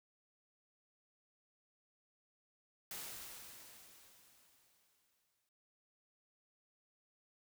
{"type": "noise with exponential decay", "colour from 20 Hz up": "white", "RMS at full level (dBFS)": -45, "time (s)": [2.91, 5.49], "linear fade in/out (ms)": 2, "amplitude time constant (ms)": 560, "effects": []}